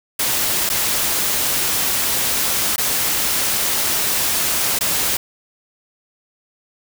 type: noise with dropouts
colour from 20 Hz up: white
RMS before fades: -19 dBFS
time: 0.19-5.17 s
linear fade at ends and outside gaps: 5 ms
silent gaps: 0.692-0.699 / 2.761-2.78 / 4.789-4.808 s
effects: none